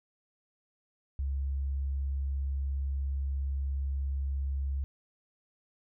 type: tone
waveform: sine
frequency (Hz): 68.5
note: C#2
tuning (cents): -20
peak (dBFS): -29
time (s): 1.19-4.84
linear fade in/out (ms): 0
effects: none